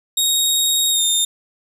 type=tone with pitch glide; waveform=20% pulse; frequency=3755 to 3640 Hz; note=A#7 to A#7; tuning=+12 to -42 cents; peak=-9 dBFS; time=0.17-1.25 s; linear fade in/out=5 ms; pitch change=-54 cents; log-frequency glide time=0.91-1.02 s; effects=none